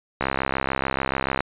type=click train; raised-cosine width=0.5 ms; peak=-7 dBFS; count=81; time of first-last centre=0.21-1.406 s; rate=66.9 Hz; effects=resampled to 8000 Hz